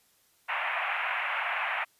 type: band-pass noise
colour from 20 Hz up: white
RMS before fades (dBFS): -31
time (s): 0.48-1.85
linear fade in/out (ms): 20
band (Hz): 660 to 2600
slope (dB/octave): 48
effects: white hiss -66 dBFS RMS until 1.99 s + resampled to 32000 Hz